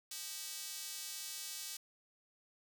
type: tone with high-pass filter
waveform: square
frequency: 174.61 Hz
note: F3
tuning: in tune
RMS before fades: -45 dBFS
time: 0.11-1.77 s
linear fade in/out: 5 ms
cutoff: 5000 Hz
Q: 0.87
effects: none